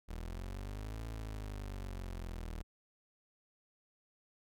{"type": "linear two-way sweep", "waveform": "30% pulse", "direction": "up then down", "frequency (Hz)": [38.89, 56, 38.89], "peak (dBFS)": -38, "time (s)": [0.08, 2.63], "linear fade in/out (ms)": 20, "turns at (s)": 1.04, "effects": []}